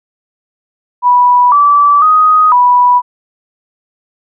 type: tone with pitch steps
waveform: sine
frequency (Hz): 982 / 1158 / 1250 / 983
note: B5 / D6 / D#6 / B5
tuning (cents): -10 / -25 / +8 / -8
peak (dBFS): -4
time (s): 1.02-3.02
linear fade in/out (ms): 50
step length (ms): 500
effects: none